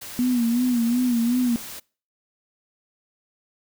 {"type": "noise", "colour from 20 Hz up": "white", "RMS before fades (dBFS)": -37, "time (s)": [0.01, 1.8], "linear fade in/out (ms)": 10}
{"type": "tone with vibrato", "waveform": "sine", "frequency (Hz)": 241.3, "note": "B3", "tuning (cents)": -40, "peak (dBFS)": -18, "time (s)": [0.19, 1.56], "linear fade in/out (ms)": 0, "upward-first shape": "sine", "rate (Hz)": 2.7, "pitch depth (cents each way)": 79}
{"effects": ["noise-tail reverb RT60 0.4 s tail -25 dB re dry"]}